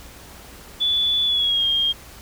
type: tone with pitch glide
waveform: sine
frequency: 3454 to 3223 Hz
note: A7 to G7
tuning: -33 to +47 cents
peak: -17 dBFS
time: 0.8-1.93 s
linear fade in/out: 20 ms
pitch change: -120 cents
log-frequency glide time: 1.25-1.66 s
effects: added 60 Hz sine -46 dBFS peak until 2.21 s + pink hiss -43 dBFS RMS until 2.21 s